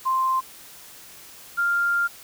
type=tone pair in turn; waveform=sine; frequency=1046.5 / 1396.9 Hz; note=C6 / F6; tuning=0 / 0 cents; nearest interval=perfect fourth; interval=500 cents; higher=second; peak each=-19 dBFS; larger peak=neither; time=0.05-0.41 / 1.57-2.08 s; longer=second; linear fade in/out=20 ms; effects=white hiss -45 dBFS RMS until 2.23 s